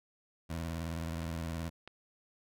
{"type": "tone with vibrato", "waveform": "20% pulse", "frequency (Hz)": 82.41, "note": "E2", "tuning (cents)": 0, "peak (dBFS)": -31, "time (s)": [0.49, 1.7], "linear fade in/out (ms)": 20, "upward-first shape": "square", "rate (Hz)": 19, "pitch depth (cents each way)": 69}
{"type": "clicks", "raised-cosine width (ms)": 0.3, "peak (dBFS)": -31, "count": 2, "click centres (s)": [1.225, 1.876]}
{"effects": []}